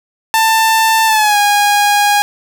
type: tone with pitch glide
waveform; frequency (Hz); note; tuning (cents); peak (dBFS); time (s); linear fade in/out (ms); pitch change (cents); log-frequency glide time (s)
sawtooth; 890 to 820.9; A5 to G#5; +20 to -20; -5; 0.34-2.22; 0; -140; 1.06-1.37
effects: none